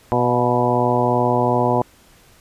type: harmonic tone with a mistuned harmonic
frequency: 122.8 Hz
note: B2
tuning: 9 cents flat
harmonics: 1 / 2 / 3 / 4 / 5 / 6 / 7 / 8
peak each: -23 / -23 / -23 / -23 / -23 / -23 / -23 / -23 dBFS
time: 0.12-1.82 s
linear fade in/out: 0 ms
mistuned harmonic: 6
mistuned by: -42 cents
effects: pink hiss -51 dBFS RMS until 2.4 s + resampled to 32000 Hz

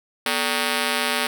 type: ring-modulated tone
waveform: 5% pulse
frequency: 339.9 Hz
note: F4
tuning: 47 cents flat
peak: -6 dBFS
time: 0.26-1.27 s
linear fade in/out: 2 ms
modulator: 97 Hz
effects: none

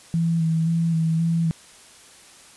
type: tone with vibrato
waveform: sine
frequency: 164.2 Hz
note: E3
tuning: 6 cents flat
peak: -18 dBFS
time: 0.14-1.51 s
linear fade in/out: 0 ms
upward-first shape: square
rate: 1.9 Hz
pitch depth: 22 cents each way
effects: white hiss -48 dBFS RMS until 2.56 s + resampled to 24000 Hz

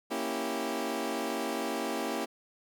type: chord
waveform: 20% pulse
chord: A# diminished seventh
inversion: none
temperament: equal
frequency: 233.1 / 277.2 / 329.6 / 392 Hz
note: A#3 / C#4 / E4 / G4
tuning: 0 / 0 / 0 / 0 cents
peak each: -32 dBFS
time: 0.1-2.26 s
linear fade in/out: 20 ms
effects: none

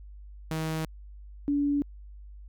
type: tone pair in turn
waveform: sawtooth / sine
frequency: 158.9 / 286.7 Hz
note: D#3 / D4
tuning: +37 / -42 cents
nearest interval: minor seventh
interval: 1021 cents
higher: second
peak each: -25 / -23 dBFS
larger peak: second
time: 0.51-0.85 / 1.48-1.82 s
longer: neither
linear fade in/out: 0 ms
effects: added 50 Hz sine -43 dBFS peak until 2.48 s

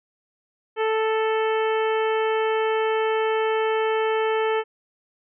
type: harmonic tone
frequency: 440 Hz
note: A4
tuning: in tune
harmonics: 1 / 2 / 3 / 4 / 5 / 6 / 7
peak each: -21 / -27 / -31 / -33 / -35 / -37 / -38 dBFS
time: 0.76-4.64 s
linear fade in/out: 50 ms
effects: none

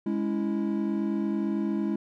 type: chord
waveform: triangle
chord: C# minor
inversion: second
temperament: equal with one note detuned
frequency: 207.7 / 280.6 / 329.6 Hz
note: G#3 / C#4 / E4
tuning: 0 / +21 / 0 cents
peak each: -26 / -31 / -28 dBFS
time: 0.06-1.96 s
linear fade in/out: 5 ms
effects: none

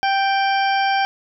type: harmonic tone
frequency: 784 Hz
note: G5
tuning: in tune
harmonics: 1 / 2 / 3 / 4 / 6 / 7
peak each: -17 / -23 / -27 / -29 / -33 / -34 dBFS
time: 0.03-1.05 s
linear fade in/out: 0 ms
effects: none

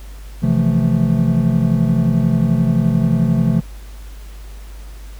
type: chord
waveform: triangle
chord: F major seventh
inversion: second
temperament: equal with one note detuned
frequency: 130.81 / 163.2 / 174.61 / 220 Hz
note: C3 / E3 / F3 / A3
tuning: 0 / -17 / 0 / 0 cents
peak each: -16 dBFS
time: 0.42-3.61 s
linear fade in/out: 20 ms
effects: added 50 Hz sine -31 dBFS peak until 5.19 s + pink hiss -45 dBFS RMS until 5.19 s

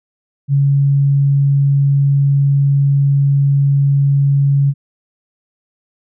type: tone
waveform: sine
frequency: 139.9 Hz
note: C#3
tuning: 16 cents sharp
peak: -9 dBFS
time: 0.48-4.74 s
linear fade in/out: 50 ms
effects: none

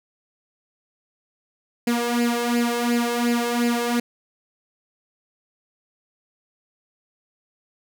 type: tone with flanger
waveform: sawtooth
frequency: 238.3 Hz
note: A#3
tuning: 38 cents sharp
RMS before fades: -22 dBFS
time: 1.87-4 s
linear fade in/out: 5 ms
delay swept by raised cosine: 0.41 to 1.91 ms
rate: 2.8 Hz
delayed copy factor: +0.7
effects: none

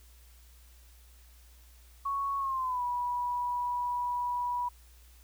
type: tone with pitch glide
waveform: sine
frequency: 1108.7 to 976.4 Hz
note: C#6 to B5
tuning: 0 to -20 cents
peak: -29 dBFS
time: 2.05-4.69 s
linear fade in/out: 10 ms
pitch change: -220 cents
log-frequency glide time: 2.38-2.83 s
effects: added 60 Hz sine -54 dBFS peak until 5.23 s + white hiss -62 dBFS RMS until 5.23 s

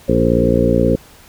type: harmonic tone with a mistuned harmonic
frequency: 58.6 Hz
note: A#1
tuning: 10 cents sharp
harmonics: 1 / 2 / 3 / 4 / 5 / 6 / 7 / 8 / 9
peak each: -21 / -20 / -19 / -18 / -20 / -22 / -22 / -20 / -18 dBFS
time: 0.08-0.96 s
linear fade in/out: 10 ms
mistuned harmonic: 7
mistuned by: +18 cents
effects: pink hiss -44 dBFS RMS until 1.28 s

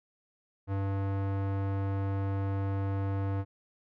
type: tone with low-pass filter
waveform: square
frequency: 98 Hz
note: G2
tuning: in tune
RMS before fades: -31 dBFS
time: 0.67-3.45 s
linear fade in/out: 50 ms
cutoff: 1300 Hz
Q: 0.76
effects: none

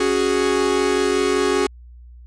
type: chord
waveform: 45% pulse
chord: C# suspended fourth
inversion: none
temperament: equal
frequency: 277.2 / 370 / 415.3 Hz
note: C#4 / F#4 / G#4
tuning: 0 / 0 / 0 cents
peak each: -24 / -20 / -20 dBFS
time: 0-1.67 s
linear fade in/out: 5 ms
effects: added 60 Hz sine -39 dBFS peak until 2.26 s + resampled to 22050 Hz

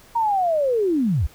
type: linear sweep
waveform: sine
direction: down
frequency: 946 to 55.2 Hz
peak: -17 dBFS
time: 0.15-1.27 s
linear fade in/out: 10 ms
effects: pink hiss -50 dBFS RMS until 1.34 s

